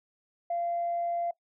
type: tone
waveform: sine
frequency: 689 Hz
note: F5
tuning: 24 cents flat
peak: -27 dBFS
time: 0.5-1.31 s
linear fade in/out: 5 ms
effects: noise-tail reverb RT60 0.1 s tail -20 dB re dry + tanh soft clip ceiling -23 dBFS